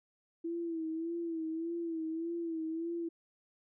sine tone with vibrato, 329.6 Hz, E4, in tune, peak -34 dBFS, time 0.44-3.09 s, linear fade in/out 10 ms, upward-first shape sine, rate 1.7 Hz, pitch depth 58 cents each way, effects none

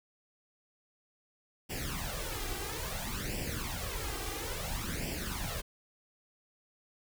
pink noise with flanger, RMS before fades -37 dBFS, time 1.69-5.62 s, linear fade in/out 20 ms, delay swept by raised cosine 0.38 to 2.58 ms, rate 0.59 Hz, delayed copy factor +0.75, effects none

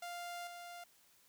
sawtooth tone with level steps, 698.5 Hz, F5, in tune, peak -39 / -44 dBFS, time 0.02-0.84 s, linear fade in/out 5 ms, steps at 0.47 s, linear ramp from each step 2 ms, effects white hiss -68 dBFS RMS until 1.28 s

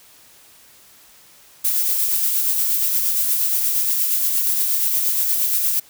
violet noise with tremolo, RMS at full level -18 dBFS, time 1.64-5.8 s, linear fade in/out 10 ms, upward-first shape sine, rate 8.5 Hz, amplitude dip 30%, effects white hiss -49 dBFS RMS until 5.89 s

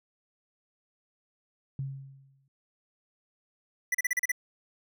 sine tone with exponential decay, 136.1 Hz, C#3, 31 cents flat, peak -29 dBFS, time 1.79-2.48 s, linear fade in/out 2 ms, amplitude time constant 150 ms
square tone bursts, 1975.5 Hz, B6, in tune, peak -25 dBFS, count 7, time 3.92-4.318 s, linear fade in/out 5 ms, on 26 ms, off 36 ms
effects none

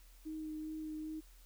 sine tone with vibrato, 311.1 Hz, D#4, in tune, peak -40 dBFS, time 0.25-1.21 s, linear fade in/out 20 ms, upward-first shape sine, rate 2.5 Hz, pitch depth 13 cents each way, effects added 41 Hz sine -57 dBFS peak until 1.45 s + white hiss -66 dBFS RMS until 1.45 s

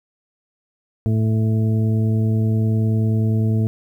harmonic tone, 110.1 Hz, A2, 2 cents sharp, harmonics 1 / 2 / 3 / 4 / 6, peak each -16 / -22 / -31 / -31 / -38 dBFS, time 1.06-3.67 s, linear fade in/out 0 ms, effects 9-bit

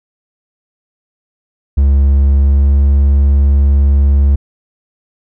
triangle tone with pitch glide, 69.3 to 69.9 Hz, C#2 to C#2, 0 to +15 cents, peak -4 dBFS, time 1.77-4.36 s, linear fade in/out 10 ms, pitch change +15 cents, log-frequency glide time 2.28-2.76 s, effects none

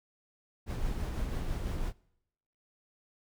brown noise with tremolo, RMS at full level -32 dBFS, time 0.66-1.93 s, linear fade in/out 50 ms, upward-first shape triangle, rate 6 Hz, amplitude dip 35%, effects noise-tail reverb RT60 0.8 s tail -24 dB re dry

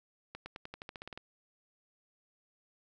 accelerating click train, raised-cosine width 0.3 ms, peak -27 dBFS, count 12, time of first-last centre 0.35-1.175 s, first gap 110 ms, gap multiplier 0.92, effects none

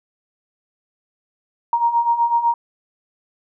sine beating tone pair, 932.3 / 940.3 Hz, A#5 / A#5, 0 / +15 cents, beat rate 8 Hz, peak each -21 / -16 dBFS, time 1.73-2.54 s, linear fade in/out 2 ms, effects none

